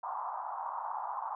pink band-pass noise, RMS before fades -38 dBFS, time 0.03-1.35 s, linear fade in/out 2 ms, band 800 to 1100 Hz, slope 48 dB/octave, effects none

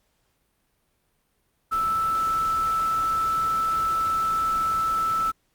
sine tone in noise, 1318.5 Hz, E6, in tune, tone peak -21 dBFS, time 1.71-5.32 s, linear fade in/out 20 ms, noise pink, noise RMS -39 dBFS, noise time 1.71-5.32 s, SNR +15 dB, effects pink hiss -70 dBFS RMS until 5.54 s + Opus 48 kbps

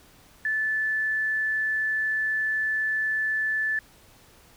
sine tone, 1746 Hz, A6, 14 cents flat, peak -23 dBFS, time 0.45-3.79 s, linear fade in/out 2 ms, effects pink hiss -55 dBFS RMS until 4.56 s

